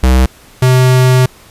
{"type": "tone pair in turn", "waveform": "square", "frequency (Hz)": [64, 128], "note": ["C2", "C3"], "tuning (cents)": [-38, -38], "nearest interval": "octave", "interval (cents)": 1200, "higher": "second", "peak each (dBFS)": -6, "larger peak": "neither", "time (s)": [[0.03, 0.26], [0.62, 1.26]], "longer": "second", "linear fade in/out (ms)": 5, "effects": ["pink hiss -41 dBFS RMS until 1.5 s", "resampled to 32000 Hz"]}